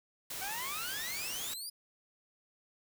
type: noise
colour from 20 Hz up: white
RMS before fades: -41 dBFS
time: 0.3-1.54 s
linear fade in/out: 5 ms
type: exponential sweep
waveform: 20% pulse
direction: up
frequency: 743 to 4978 Hz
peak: -34 dBFS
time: 0.41-1.7 s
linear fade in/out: 10 ms
effects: none

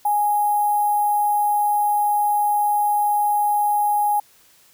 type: tone with sample-and-hold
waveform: sine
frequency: 829 Hz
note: G#5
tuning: 3 cents flat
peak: -16 dBFS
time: 0.05-4.2 s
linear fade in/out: 5 ms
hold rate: 11025 Hz
effects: white hiss -54 dBFS RMS until 4.73 s

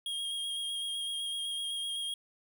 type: tone with vibrato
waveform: square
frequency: 3254 Hz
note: G#7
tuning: 36 cents flat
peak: -34 dBFS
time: 0.06-2.14 s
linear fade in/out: 2 ms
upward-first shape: square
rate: 7.9 Hz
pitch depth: 15 cents each way
effects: none

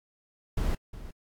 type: noise with echo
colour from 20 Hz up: brown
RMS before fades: -27 dBFS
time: 0.57-0.75 s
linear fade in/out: 5 ms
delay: 360 ms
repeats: 1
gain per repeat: -14 dB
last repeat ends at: 1.11 s
effects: AAC 64 kbps

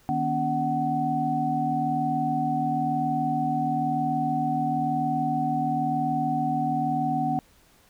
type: tone cluster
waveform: sine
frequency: 155.2 / 241.8 / 282.8 / 750 Hz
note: D#3 / B3 / C#4 / F#5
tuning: -4 / -36 / +35 / +23 cents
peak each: -31 / -30 / -30 / -25 dBFS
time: 0.09-7.39 s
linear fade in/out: 0 ms
effects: pink hiss -59 dBFS RMS until 7.89 s

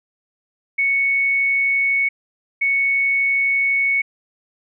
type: tone pair in turn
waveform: sine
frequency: 2217 / 2217 Hz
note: C#7 / C#7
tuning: 0 / 0 cents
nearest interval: unison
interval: 0 cents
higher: neither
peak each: -15 dBFS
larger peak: neither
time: 0.78-2.09 / 2.61-4.02 s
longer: second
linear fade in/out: 10 ms
effects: none

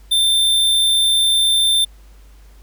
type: tone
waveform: square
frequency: 3573 Hz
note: A7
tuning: 26 cents sharp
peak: -13 dBFS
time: 0.11-1.85 s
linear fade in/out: 10 ms
effects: added 50 Hz sine -41 dBFS peak until 2.62 s + pink hiss -54 dBFS RMS until 2.62 s

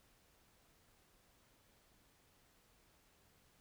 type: silence
effects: pink hiss -71 dBFS RMS until 3.6 s

